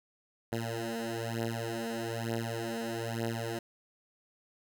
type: beating tone pair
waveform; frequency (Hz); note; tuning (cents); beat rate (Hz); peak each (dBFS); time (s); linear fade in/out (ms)
10% pulse; 114.4 / 115.5; A#2 / A#2; -32 / -16; 1.1; -28; 0.52-3.59; 5
effects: none